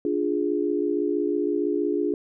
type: chord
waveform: sine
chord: D diminished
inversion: none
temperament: equal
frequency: 293.7 / 349.2 / 415.3 Hz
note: D4 / F4 / Ab4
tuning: 0 / 0 / 0 cents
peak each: -26 dBFS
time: 0.05-2.14 s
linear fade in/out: 2 ms
effects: none